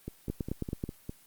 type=two click trains; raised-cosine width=3 ms; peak=-19 / -23 dBFS; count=6 / 6; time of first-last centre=0.3-0.839 / 0.08-1.094 s; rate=9.28 / 4.93 Hz; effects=white hiss -59 dBFS RMS until 1.26 s + Opus 24 kbps